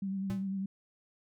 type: tone with vibrato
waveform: sine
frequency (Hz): 193.7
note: G3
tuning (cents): -20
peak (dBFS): -32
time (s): 0.02-0.66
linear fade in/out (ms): 5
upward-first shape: sine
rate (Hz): 10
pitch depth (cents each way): 31
type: tone with exponential decay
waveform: square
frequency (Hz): 116.8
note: A#2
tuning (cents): +4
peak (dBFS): -34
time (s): 0.3-0.48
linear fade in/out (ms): 0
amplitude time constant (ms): 39
effects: none